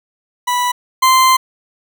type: tone pair in turn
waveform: 40% pulse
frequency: 984 / 1040.2 Hz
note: B5 / C6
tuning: -7 / -10 cents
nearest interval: minor second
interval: 97 cents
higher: second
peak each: -13 / -7 dBFS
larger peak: second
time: 0.47-0.72 / 1.02-1.37 s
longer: second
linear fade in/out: 10 ms
effects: none